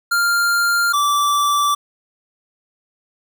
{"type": "tone pair in turn", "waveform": "square", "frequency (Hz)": [1396.9, 1163.2], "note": ["F6", "D6"], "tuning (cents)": [0, -17], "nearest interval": "minor third", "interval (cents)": 317, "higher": "first", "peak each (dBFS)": -15, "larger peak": "neither", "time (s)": [[0.11, 0.93], [0.93, 1.75]], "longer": "neither", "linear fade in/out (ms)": 10, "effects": []}